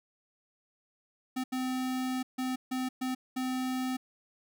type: tone bursts at uneven times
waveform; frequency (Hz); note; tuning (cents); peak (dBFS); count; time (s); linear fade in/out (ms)
square; 257; C4; -31; -31; 6; 1.36-1.44 / 1.52-2.23 / 2.38-2.56 / 2.71-2.89 / 3.01-3.15 / 3.36-3.97; 10
effects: none